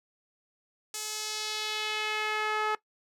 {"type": "tone with band-pass filter sweep", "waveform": "sawtooth", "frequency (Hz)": 428.6, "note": "A4", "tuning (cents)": -45, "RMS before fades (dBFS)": -32, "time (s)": [0.94, 2.75], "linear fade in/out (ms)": 2, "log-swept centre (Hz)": [7800, 1300], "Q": 1.4, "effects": ["noise-tail reverb RT60 0.1 s tail -19 dB re dry"]}